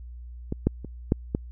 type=clicks; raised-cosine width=3 ms; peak=-15 / -7 / -23 / -7 / -11 dBFS; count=5; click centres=0.524 / 0.67 / 0.847 / 1.121 / 1.349 s; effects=added 60 Hz sine -38 dBFS peak until 1.51 s